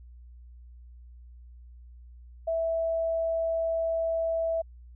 sine tone, 657 Hz, E5, 6 cents flat, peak -25 dBFS, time 2.47-4.62 s, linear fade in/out 10 ms, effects added 60 Hz sine -46 dBFS peak until 4.95 s

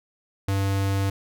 square tone, 98 Hz, G2, in tune, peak -22 dBFS, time 0.48-1.1 s, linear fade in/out 5 ms, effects none

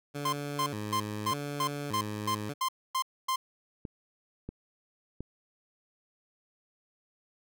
15% pulse tone with vibrato, 123.47 Hz, B2, in tune, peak -28 dBFS, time 0.14-2.54 s, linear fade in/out 20 ms, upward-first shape square, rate 0.85 Hz, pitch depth 270 cents each way
45% pulse tone bursts, 1046.5 Hz, C6, in tune, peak -27 dBFS, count 10, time 0.25-3.36 s, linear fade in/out 5 ms, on 77 ms, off 260 ms
clicks, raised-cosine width 3 ms, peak -25 dBFS, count 3, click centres 3.852 / 4.49 / 5.206 s
effects none

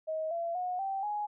sine tone with pitch steps, 632 / 677.4 / 726 / 778.1 / 833.9 Hz, D#5 / E5 / F#5 / G5 / G#5, +27 / +47 / -33 / -13 / +7 cents, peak -31 dBFS, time 0.07-1.27 s, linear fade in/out 20 ms, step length 240 ms, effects none

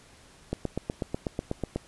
click train, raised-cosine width 2 ms, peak -15 dBFS, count 11, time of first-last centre 0.53-1.76 s, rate 8.13 Hz, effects pink hiss -55 dBFS RMS until 1.87 s + resampled to 24000 Hz

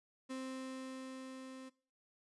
35% pulse tone with level ramp, 261.6 Hz, C4, in tune, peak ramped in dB -39 to -47 dBFS, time 0.29-1.7 s, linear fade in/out 20 ms, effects noise-tail reverb RT60 0.4 s tail -20 dB re dry + resampled to 24000 Hz

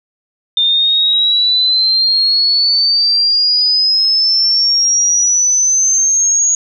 sine exponential sweep, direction up, 3600 to 6700 Hz, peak -9 dBFS, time 0.57-6.55 s, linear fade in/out 2 ms, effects none

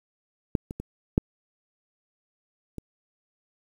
clicks, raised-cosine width 3 ms, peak -9 / -21 / -20 / -6 / -22 dBFS, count 5, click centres 0.552 / 0.709 / 0.8 / 1.179 / 2.783 s, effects 8-bit

